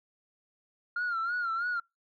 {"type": "tone with vibrato", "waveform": "sine", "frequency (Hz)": 1396.9, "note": "F6", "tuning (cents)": 0, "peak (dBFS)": -27, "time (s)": [0.96, 1.8], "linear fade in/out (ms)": 5, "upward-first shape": "sine", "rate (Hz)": 3.1, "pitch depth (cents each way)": 88, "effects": ["noise-tail reverb RT60 0.2 s tail -26 dB re dry", "tanh soft clip ceiling -26 dBFS"]}